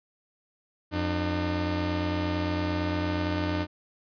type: tone pair together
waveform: sawtooth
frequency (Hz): 88.8 / 302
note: F2 / D4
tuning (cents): +29 / +48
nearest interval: octave + major sixth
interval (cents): 2119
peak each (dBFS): -25 / -25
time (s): 0.91-3.67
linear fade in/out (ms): 50
effects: resampled to 11025 Hz